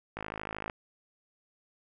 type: click train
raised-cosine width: 0.5 ms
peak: -21 dBFS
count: 29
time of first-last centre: 0.17-0.698 s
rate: 53 Hz
effects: none